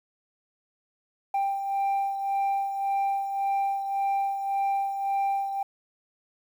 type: beating tone pair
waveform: sine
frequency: 789 / 790.8 Hz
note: G5 / G5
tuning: +11 / +15 cents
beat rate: 1.8 Hz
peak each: -23 / -30 dBFS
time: 1.34-5.63 s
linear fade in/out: 5 ms
effects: tanh soft clip ceiling -22 dBFS + 9-bit